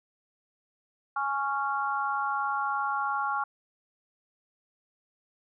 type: chord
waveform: sine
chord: Db major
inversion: second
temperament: just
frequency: 831.5 / 1108.7 / 1385.9 Hz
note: Ab5 / Db6 / F6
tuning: +2 / 0 / -14 cents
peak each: -31 dBFS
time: 1.16-3.44 s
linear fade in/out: 5 ms
effects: none